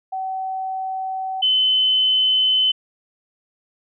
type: tone pair in turn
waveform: sine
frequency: 760 / 3040 Hz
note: F#5 / F#7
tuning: +46 / +46 cents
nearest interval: 2 octaves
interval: 2400 cents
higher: second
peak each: -23 / -14 dBFS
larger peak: second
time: 0.12-1.42 / 1.42-2.72 s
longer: neither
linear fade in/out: 10 ms
effects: none